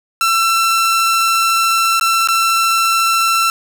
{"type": "tone with dropouts", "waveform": "sawtooth", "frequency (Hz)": 1343, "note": "E6", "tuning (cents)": 32, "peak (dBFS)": -8, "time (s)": [0.21, 3.5], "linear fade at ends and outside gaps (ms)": 1, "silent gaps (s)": [[1.997, 2.011], [2.274, 2.286]], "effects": []}